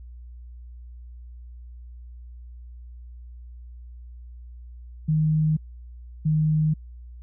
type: tone pair in turn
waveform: sine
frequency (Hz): 155.56 / 155.02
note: D#3 / D#3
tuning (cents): 0 / -6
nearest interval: unison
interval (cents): 6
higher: first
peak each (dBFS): -18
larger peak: neither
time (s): 5.08-5.57 / 6.25-6.74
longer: neither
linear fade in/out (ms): 10
effects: added 60 Hz sine -39 dBFS peak until 7.22 s